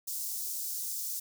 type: high-pass noise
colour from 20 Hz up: white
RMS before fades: -36 dBFS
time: 0.07-1.2 s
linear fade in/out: 10 ms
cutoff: 5300 Hz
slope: 24 dB/octave
effects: none